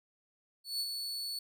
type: tone with ADSR envelope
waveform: 40% pulse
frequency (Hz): 4435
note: C#8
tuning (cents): 0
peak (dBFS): -30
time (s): 0.64-1.39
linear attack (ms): 160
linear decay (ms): 53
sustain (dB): -5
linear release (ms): 3
effects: none